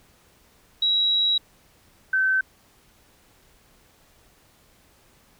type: tone pair in turn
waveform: sine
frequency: 3872 / 1536.6 Hz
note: B7 / G6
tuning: -35 / -35 cents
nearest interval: octave + major third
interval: 1600 cents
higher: first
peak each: -18 dBFS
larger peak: neither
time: 0.82-1.38 / 2.13-2.41 s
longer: first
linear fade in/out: 5 ms
effects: pink hiss -58 dBFS RMS until 5.39 s